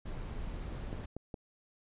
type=noise; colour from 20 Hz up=brown; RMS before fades=-40 dBFS; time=0.05-1.06 s; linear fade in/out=10 ms
type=clicks; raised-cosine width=2 ms; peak=-27 dBFS; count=3; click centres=0.929 / 1.166 / 1.342 s
effects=resampled to 8000 Hz